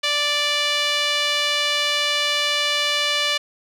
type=tone with band-pass filter; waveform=sawtooth; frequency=586 Hz; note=D5; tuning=4 cents flat; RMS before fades=-21 dBFS; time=0.03-3.38 s; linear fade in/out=10 ms; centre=3300 Hz; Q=1.8; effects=none